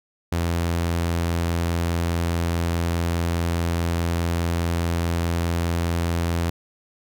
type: tone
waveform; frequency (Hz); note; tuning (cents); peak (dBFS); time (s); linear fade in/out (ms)
sawtooth; 84.8; E2; +50; -17; 0.32-6.5; 5
effects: none